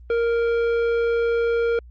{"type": "tone with tanh clipping", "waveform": "triangle", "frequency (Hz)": 466.2, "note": "A#4", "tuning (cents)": 0, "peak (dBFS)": -20, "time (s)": [0.1, 1.79], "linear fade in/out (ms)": 2, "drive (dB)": 15, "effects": ["added 60 Hz sine -41 dBFS peak until 1.9 s", "Opus 32 kbps"]}